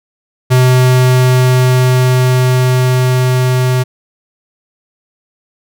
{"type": "tone with level ramp", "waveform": "square", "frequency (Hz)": 127.4, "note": "C3", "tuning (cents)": -46, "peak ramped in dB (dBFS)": [-6, -10], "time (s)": [0.5, 3.84], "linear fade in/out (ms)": 20, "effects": []}